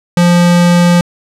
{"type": "tone", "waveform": "square", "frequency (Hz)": 174.61, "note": "F3", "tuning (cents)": 0, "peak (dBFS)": -6, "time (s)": [0.17, 1.01], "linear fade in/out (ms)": 2, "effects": ["low-pass 10000 Hz 12 dB/octave"]}